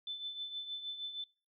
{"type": "tone with tremolo", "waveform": "sine", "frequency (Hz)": 3520, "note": "A7", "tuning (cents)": 0, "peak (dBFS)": -36, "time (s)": [0.07, 1.24], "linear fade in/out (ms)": 2, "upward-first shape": "triangle", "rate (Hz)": 6.4, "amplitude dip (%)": 65, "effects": ["noise-tail reverb RT60 0.4 s tail -26 dB re dry"]}